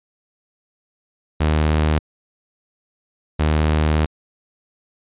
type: tone pair in turn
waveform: sawtooth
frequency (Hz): 77.1 / 77.1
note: D#2 / D#2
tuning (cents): -15 / -15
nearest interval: unison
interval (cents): 0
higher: neither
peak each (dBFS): -11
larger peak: neither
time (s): 1.4-1.99 / 3.39-4.06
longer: second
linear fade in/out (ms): 10
effects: resampled to 8000 Hz